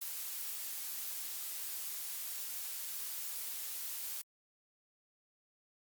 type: noise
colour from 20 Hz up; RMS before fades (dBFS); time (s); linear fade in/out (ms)
blue; -41; 0.01-4.22; 10
effects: Opus 48 kbps